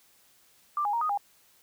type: tone with pitch steps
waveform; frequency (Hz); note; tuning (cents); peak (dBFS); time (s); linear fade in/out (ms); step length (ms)
sine; 1183 / 823 / 934 / 1242 / 811; D6 / G#5 / A#5 / D#6 / G#5; +12 / -16 / +3 / -3 / -41; -25; 0.77-1.175; 2; 81
effects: white hiss -62 dBFS RMS until 1.62 s